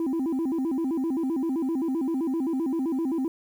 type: tone with vibrato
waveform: sine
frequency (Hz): 294.6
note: D4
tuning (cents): +6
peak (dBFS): -21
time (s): 0-3.28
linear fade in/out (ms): 2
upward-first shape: square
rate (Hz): 7.7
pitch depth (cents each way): 200
effects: tanh soft clip ceiling -23 dBFS + 9-bit